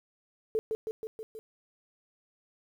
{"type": "tone with echo", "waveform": "sine", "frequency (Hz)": 440, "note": "A4", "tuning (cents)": 0, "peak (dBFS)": -25, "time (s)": [0.55, 0.59], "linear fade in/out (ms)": 0, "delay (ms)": 160, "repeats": 5, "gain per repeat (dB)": -3, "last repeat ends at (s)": 1.39, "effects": ["10-bit"]}